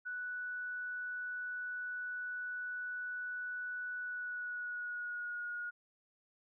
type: tone with pitch glide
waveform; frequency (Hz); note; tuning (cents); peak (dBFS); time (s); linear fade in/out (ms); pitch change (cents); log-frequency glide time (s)
sine; 1480 to 1442.9; F#6 to F#6; 0 to -44; -38; 0.05-5.71; 20; -44; 3.98-5.45
effects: none